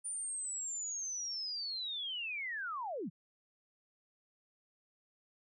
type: linear sweep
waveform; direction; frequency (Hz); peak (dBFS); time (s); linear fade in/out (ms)
sine; down; 9320 to 130; -37; 0.04-3.1; 20
effects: none